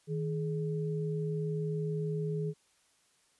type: tone pair together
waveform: sine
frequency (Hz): 157.51 / 420.5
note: D#3 / G#4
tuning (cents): +22 / +22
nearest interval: octave + perfect fourth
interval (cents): 1700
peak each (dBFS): -32 / -36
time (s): 0.07-2.54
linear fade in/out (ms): 50
effects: white hiss -69 dBFS RMS until 3.39 s + resampled to 24000 Hz